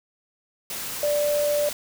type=tone in noise; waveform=sine; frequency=587.3 Hz; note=D5; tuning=in tune; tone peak=-20 dBFS; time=1.03-1.69 s; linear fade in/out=2 ms; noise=white; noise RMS=-32 dBFS; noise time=0.7-1.73 s; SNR=+9 dB; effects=none